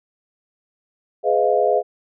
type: chord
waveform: sine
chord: F half-diminished seventh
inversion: first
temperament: just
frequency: 419.1 / 502.9 / 628.6 / 698.5 Hz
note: Ab4 / Cb5 / Eb5 / F5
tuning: +16 / +31 / +18 / 0 cents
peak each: -20 dBFS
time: 1.23-1.83 s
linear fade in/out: 50 ms
effects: none